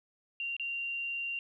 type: tone with dropouts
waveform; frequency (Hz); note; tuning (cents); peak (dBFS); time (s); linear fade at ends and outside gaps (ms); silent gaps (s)
sine; 2769; F7; -15; -33; 0.4-1.39; 1; 0.566-0.597
effects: 12-bit